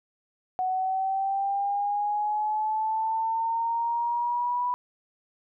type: linear sweep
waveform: sine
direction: up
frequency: 740 to 986 Hz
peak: -24 dBFS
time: 0.59-4.74 s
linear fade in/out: 0 ms
effects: none